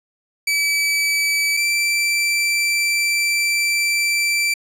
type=tone pair in turn; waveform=sawtooth; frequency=2300 / 2339 Hz; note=D7 / D7; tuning=-37 / -8 cents; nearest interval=unison; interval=29 cents; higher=second; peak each=-13 dBFS; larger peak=neither; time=0.47-1.57 / 1.57-4.54 s; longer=second; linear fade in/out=5 ms; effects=low-pass 12000 Hz 12 dB/octave